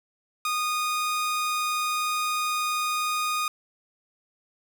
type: tone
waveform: sawtooth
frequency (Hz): 1233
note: D#6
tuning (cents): -16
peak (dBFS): -21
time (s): 0.45-3.48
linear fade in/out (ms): 2
effects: none